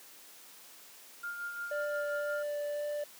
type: tone with tremolo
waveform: sine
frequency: 1406 Hz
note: F6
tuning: 11 cents sharp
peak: -35 dBFS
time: 1.23-2.43 s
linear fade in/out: 10 ms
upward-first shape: sine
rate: 5.7 Hz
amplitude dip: 45%
type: tone with vibrato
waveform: triangle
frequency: 587.3 Hz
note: D5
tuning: in tune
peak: -31 dBFS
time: 1.71-3.04 s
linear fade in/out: 5 ms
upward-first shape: sine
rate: 1.9 Hz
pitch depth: 8 cents each way
effects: white hiss -54 dBFS RMS until 3.19 s + high-pass 200 Hz 12 dB/octave

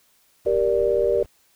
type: noise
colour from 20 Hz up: brown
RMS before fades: -40 dBFS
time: 0.45-1.26 s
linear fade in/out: 2 ms
type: chord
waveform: sine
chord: G minor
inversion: none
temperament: just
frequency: 392 / 470.4 / 588 Hz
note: G4 / Bb4 / D5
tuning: 0 / +16 / +2 cents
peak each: -22 / -21 / -22 dBFS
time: 0.46-1.23 s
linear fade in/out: 5 ms
effects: white hiss -61 dBFS RMS until 1.55 s

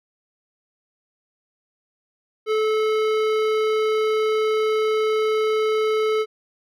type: tone with hard clipping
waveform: sine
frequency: 433.9 Hz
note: A4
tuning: 24 cents flat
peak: -20 dBFS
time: 2.46-6.26 s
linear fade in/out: 50 ms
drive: 15 dB
effects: none

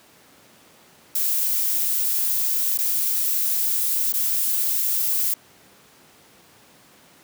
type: noise with dropouts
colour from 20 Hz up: violet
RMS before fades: -22 dBFS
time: 1.15-5.34 s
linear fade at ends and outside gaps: 5 ms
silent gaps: 2.776-2.786 / 4.125-4.137 s
effects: pink hiss -52 dBFS RMS until 7.23 s + high-pass 150 Hz 12 dB/octave

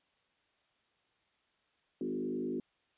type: tone with frequency modulation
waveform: sine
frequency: 307.7 Hz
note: D#4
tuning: 19 cents flat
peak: -33 dBFS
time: 2.01-2.6 s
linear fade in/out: 2 ms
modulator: 50.5 Hz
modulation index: 1.8
effects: white hiss -74 dBFS RMS until 2.97 s + resampled to 8000 Hz

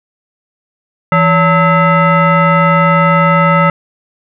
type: tone with frequency modulation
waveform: sine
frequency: 566 Hz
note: C#5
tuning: 36 cents sharp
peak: -6 dBFS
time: 1.12-3.7 s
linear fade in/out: 2 ms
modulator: 732 Hz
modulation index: 1.7
effects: none

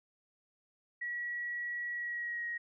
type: tone with pitch glide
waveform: sine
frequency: 1925 to 1888.7 Hz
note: B6 to A#6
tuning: -45 to +22 cents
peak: -35 dBFS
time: 1.01-2.58 s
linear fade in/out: 10 ms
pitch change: -33 cents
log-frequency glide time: 1.92-2.47 s
effects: none

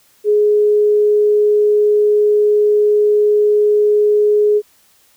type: tone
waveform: sine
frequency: 418.6 Hz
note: G#4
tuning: 14 cents sharp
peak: -9 dBFS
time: 0.24-4.62 s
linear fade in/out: 50 ms
effects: white hiss -53 dBFS RMS until 5.16 s

